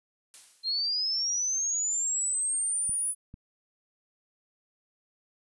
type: noise with exponential decay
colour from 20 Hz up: blue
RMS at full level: -44 dBFS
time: 0.34-0.99 s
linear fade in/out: 0 ms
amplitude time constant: 140 ms
type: linear sweep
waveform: sine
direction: up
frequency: 4141 to 9956 Hz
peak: -26 dBFS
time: 0.63-3.15 s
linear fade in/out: 50 ms
type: clicks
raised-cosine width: 5 ms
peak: -32 dBFS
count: 2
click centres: 2.894 / 3.341 s
effects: resampled to 24000 Hz